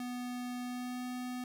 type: tone with pitch glide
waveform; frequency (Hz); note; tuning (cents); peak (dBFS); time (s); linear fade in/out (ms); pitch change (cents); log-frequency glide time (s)
square; 246.9 to 249.5; B3 to B3; 0 to +18; -38; 0-1.44; 2; +18; 0.62-1.06
effects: none

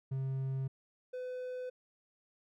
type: tone pair in turn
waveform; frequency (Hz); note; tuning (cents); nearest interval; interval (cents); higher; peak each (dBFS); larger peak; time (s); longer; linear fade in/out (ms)
triangle; 133.5 / 504; C3 / B4; +35 / +35; octave + major seventh; 2300; second; -31 / -36; first; 0.11-0.68 / 1.13-1.7; neither; 10
effects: none

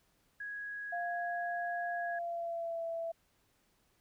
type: tone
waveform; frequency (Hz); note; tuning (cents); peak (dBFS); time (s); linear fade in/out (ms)
sine; 1661.2; G#6; 0; -39; 0.4-2.19; 5
type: tone with pitch glide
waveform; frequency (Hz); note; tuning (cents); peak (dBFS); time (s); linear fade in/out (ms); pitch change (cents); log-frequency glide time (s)
sine; 698.5 to 665; F5 to E5; 0 to +15; -35; 0.92-3.12; 10; -85; 1.92-2.84
effects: pink hiss -73 dBFS RMS until 4 s

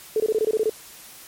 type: tone bursts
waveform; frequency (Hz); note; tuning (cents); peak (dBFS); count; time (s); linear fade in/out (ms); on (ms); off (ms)
sine; 435.1; A4; -19; -17; 9; 0.16-0.696; 2; 40; 22
effects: white hiss -44 dBFS RMS until 1.27 s + MP3 64 kbps

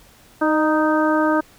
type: harmonic tone with a mistuned harmonic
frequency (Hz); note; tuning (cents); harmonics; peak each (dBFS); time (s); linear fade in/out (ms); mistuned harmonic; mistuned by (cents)
310.8; D#4; -2; 1 / 2 / 3 / 4 / 5; -18 / -21 / -23 / -24 / -25; 0.41-1.41; 10; 2; -25
effects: pink hiss -50 dBFS RMS until 1.58 s

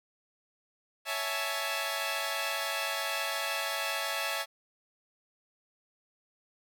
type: chord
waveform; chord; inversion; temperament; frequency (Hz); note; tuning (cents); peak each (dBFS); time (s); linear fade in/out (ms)
10% pulse; A major seventh; first; equal with one note detuned; 558.2 / 659.3 / 830.6 / 880; C#5 / E5 / G#5 / A5; +12 / 0 / 0 / 0; -29 / -26 / -31 / -29; 1.05-4.46; 50
effects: none

